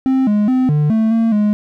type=tone with pitch steps; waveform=triangle; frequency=263.3 / 208.4 / 257 / 149.3 / 221.2 / 226.9 / 209.1 Hz; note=C4 / G#3 / C4 / D3 / A3 / A#3 / G#3; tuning=+11 / +6 / -31 / +29 / +9 / -47 / +12 cents; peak=-9 dBFS; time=0.06-1.53 s; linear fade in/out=0 ms; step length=210 ms; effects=none